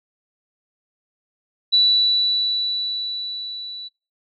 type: tone with level ramp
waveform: sine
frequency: 3951 Hz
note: B7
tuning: in tune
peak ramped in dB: -11 to -31 dBFS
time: 1.72-3.89 s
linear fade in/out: 20 ms
effects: noise-tail reverb RT60 0.3 s tail -25 dB re dry